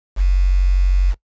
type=tone with quantisation; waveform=sine; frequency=46.25 Hz; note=F#1; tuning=in tune; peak=-11 dBFS; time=0.16-1.15 s; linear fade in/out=50 ms; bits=6; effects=noise-tail reverb RT60 0.1 s tail -20 dB re dry + resampled to 16000 Hz